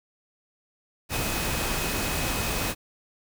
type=tone in noise; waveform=sine; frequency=2530 Hz; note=D#7; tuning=28 cents sharp; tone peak=-37 dBFS; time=1.09-2.75 s; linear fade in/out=50 ms; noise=pink; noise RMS=-28 dBFS; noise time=1.09-2.75 s; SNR=-12 dB; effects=none